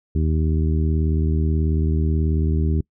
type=harmonic tone; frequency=78.4 Hz; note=D#2; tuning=14 cents sharp; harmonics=1 / 2 / 3 / 4 / 5; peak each=-18 / -24 / -28 / -30 / -32 dBFS; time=0.15-2.81 s; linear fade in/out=5 ms; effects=noise-tail reverb RT60 0.1 s tail -26 dB re dry